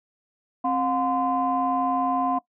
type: tone cluster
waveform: sine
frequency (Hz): 265.5 / 718 / 1031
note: C4 / F5 / C6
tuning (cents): +25 / +48 / -26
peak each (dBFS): -26 / -24 / -26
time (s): 0.64-2.39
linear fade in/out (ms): 10
effects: noise-tail reverb RT60 0.1 s tail -19 dB re dry + tanh soft clip ceiling -12 dBFS